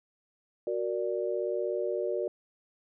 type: chord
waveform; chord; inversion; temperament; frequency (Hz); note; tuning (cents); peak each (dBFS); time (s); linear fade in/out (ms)
sine; Gb augmented; none; equal; 370 / 466.2 / 587.3; Gb4 / Bb4 / D5; 0 / 0 / 0; -32 / -33 / -33; 0.67-2.28; 2
effects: none